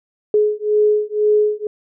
sine beating tone pair, 421 / 423 Hz, G#4 / G#4, +24 / +32 cents, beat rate 2 Hz, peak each -16 dBFS, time 0.34-1.67 s, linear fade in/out 2 ms, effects none

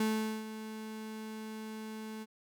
35% pulse tone with ADSR envelope, 218.1 Hz, A3, 15 cents flat, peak -26 dBFS, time 0-2.26 s, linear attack 4 ms, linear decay 430 ms, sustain -13 dB, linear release 39 ms, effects none

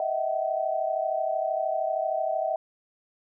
sine tone cluster, 626 / 659 / 761 Hz, D#5 / E5 / F#5, +10 / -1 / +48 cents, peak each -29 dBFS, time 0-2.56 s, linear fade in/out 2 ms, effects none

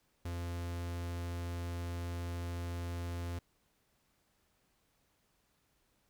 45% pulse tone, 86.4 Hz, F2, 18 cents flat, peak -37 dBFS, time 0.25-3.39 s, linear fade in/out 5 ms, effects pink hiss -75 dBFS RMS until 6.09 s

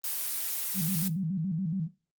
blue noise, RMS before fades -32 dBFS, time 0.04-1.08 s, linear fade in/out 2 ms
sine tone with vibrato, 174.61 Hz, F3, in tune, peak -28 dBFS, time 0.74-1.89 s, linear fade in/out 50 ms, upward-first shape square, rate 7.1 Hz, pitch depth 160 cents each way
effects noise-tail reverb RT60 0.3 s tail -17 dB re dry + Opus 24 kbps

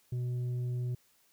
triangle tone with tanh clipping, 123.5 Hz, B2, in tune, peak -32 dBFS, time 0.12-0.95 s, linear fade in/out 5 ms, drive 9 dB, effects white hiss -68 dBFS RMS until 1.32 s

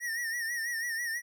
square tone with vibrato, 1864.7 Hz, A#6, in tune, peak -32 dBFS, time 0-1.22 s, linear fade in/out 50 ms, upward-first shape sine, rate 6.1 Hz, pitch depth 74 cents each way, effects none

